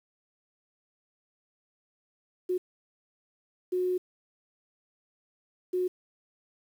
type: tone bursts at uneven times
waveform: sine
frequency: 364.6 Hz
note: F#4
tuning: 25 cents flat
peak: -25 dBFS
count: 3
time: 2.49-2.58 / 3.72-3.98 / 5.73-5.88 s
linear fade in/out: 10 ms
effects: 9-bit